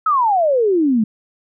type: exponential sweep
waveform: sine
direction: down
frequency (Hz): 1318.5 to 207.7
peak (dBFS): -12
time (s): 0.06-1.04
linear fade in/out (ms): 5
effects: none